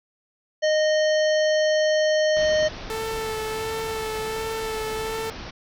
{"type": "harmonic tone", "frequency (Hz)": 617, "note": "D#5", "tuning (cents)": -15, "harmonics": [1, 3, 5, 7, 9, 10], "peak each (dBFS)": [-18, -28, -32, -35, -37, -38], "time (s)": [0.62, 2.69], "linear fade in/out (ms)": 20}
{"type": "low-pass noise", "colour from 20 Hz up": "pink", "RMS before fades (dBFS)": -37, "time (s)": [2.36, 5.51], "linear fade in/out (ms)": 10, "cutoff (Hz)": 5800, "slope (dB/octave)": 96}
{"type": "tone with vibrato", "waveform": "sawtooth", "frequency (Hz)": 441, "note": "A4", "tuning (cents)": 4, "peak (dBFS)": -23, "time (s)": [2.9, 5.3], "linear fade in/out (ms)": 0, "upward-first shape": "sine", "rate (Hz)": 1.4, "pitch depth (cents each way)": 18}
{"effects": []}